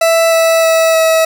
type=tone with pitch steps; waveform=40% pulse; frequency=660 / 655.4 / 650.9 / 646.4 Hz; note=E5 / E5 / E5 / E5; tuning=+2 / -10 / -22 / -34 cents; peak=-7 dBFS; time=0.01-1.25 s; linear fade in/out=5 ms; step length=310 ms; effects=none